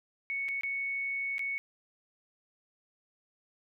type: tone with dropouts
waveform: sine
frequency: 2217 Hz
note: C#7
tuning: in tune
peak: -31 dBFS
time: 0.3-1.58 s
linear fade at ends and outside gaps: 0 ms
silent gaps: 0.484-0.488 / 0.61-0.634 / 1.382-1.393 s
effects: none